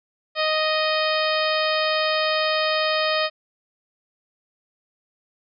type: harmonic tone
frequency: 622.3 Hz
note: D#5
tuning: in tune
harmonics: 1 / 2 / 3 / 4 / 5 / 6 / 7 / 8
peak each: -23 / -26 / -28 / -29 / -30 / -31 / -31 / -32 dBFS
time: 0.35-3.3 s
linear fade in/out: 50 ms
effects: none